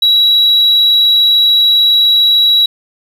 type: tone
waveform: sine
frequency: 3891 Hz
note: B7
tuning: 27 cents flat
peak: -4 dBFS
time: 0.02-2.66 s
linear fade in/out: 5 ms
effects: tanh soft clip ceiling -4 dBFS + 7-bit